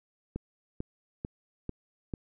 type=click train; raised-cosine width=3 ms; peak=-21 dBFS; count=5; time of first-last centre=0.36-2.138 s; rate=2.25 Hz; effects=none